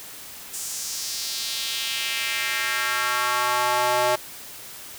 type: tone with high-pass filter sweep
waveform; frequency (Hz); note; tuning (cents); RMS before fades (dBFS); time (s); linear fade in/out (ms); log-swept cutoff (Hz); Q
square; 123.47; B2; 0; -25; 0.53-4.16; 10; 7700 to 640; 2
effects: white hiss -40 dBFS RMS until 4.98 s